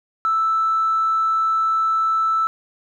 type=tone with tanh clipping; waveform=triangle; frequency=1318.5 Hz; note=E6; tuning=in tune; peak=-16 dBFS; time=0.25-2.47 s; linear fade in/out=0 ms; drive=4 dB; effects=none